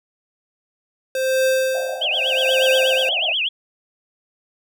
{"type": "tone with tremolo", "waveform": "square", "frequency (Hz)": 523.3, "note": "C5", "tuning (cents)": 0, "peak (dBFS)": -15, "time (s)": [1.15, 3.09], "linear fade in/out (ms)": 2, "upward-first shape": "triangle", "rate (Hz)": 0.8, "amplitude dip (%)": 100}
{"type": "band-pass noise", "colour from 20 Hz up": "white", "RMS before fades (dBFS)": -30, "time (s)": [1.74, 3.33], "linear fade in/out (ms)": 5, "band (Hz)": [570, 750], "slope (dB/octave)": 96}
{"type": "tone with vibrato", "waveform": "sine", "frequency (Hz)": 2890, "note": "F#7", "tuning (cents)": -41, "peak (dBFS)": -18, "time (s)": [2.01, 3.49], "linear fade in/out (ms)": 10, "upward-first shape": "triangle", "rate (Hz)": 8.3, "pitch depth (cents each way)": 290}
{"effects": []}